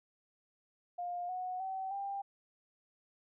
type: tone with pitch steps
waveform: sine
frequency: 707 / 734.9 / 763.9 / 794 Hz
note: F5 / F#5 / G5 / G5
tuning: +21 / -12 / -45 / +22 cents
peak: -36 dBFS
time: 0.98-2.22 s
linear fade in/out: 10 ms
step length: 310 ms
effects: none